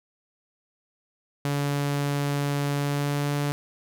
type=tone with pitch glide; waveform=sawtooth; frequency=142.9 to 144.48 Hz; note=D3 to D3; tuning=-47 to -28 cents; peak=-20 dBFS; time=1.45-3.52 s; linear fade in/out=0 ms; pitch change=+19 cents; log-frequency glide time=2.76-3.34 s; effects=none